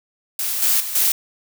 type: noise with level steps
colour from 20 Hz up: blue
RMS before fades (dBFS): -23 / -17 / -27 / -17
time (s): 0.39-1.12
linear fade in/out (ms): 2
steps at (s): 0.62 / 0.8 / 0.95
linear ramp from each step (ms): 5
effects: none